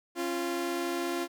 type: tone pair together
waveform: sawtooth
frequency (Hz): 271.6 / 345.7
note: C#4 / F4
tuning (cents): -35 / -18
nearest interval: major third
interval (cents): 417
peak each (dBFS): -32 / -27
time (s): 0.15-1.28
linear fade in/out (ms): 50
effects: none